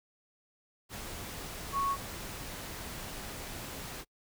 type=tone in noise; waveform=sine; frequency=1107 Hz; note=C#6; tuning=3 cents flat; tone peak=-28 dBFS; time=1.72-1.97 s; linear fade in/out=50 ms; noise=pink; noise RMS=-42 dBFS; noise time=0.89-4.05 s; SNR=+11 dB; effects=noise-tail reverb RT60 0.1 s tail -26 dB re dry